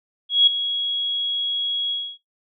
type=tone with ADSR envelope; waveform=sine; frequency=3322 Hz; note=G#7; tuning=in tune; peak=-9 dBFS; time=0.29-2.18 s; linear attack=180 ms; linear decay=8 ms; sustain=-12 dB; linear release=270 ms; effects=noise-tail reverb RT60 0.2 s tail -22 dB re dry